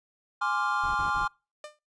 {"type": "chord", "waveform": "triangle", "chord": "D half-diminished seventh", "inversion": "second", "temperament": "equal", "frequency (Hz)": [830.6, 1046.5, 1174.7, 1396.9], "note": ["Ab5", "C6", "D6", "F6"], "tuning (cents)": [0, 0, 0, 0], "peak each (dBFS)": [-30, -29, -29, -28], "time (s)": [0.41, 1.28], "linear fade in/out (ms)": 10}
{"type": "noise bursts", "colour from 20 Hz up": "brown", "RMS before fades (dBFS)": -40, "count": 3, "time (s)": [0.83, 1.262], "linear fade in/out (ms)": 10, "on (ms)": 120, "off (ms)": 36}
{"type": "tone with exponential decay", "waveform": "sawtooth", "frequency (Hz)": 600, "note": "D5", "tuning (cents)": 37, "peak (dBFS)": -32, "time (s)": [1.64, 1.79], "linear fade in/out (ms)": 2, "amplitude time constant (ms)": 32}
{"effects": ["noise-tail reverb RT60 0.3 s tail -26 dB re dry", "resampled to 22050 Hz"]}